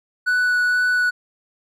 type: tone with vibrato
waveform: triangle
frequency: 1480 Hz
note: F#6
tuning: in tune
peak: -14 dBFS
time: 0.26-1.11 s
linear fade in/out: 20 ms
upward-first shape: sine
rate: 2.1 Hz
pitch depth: 8 cents each way
effects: none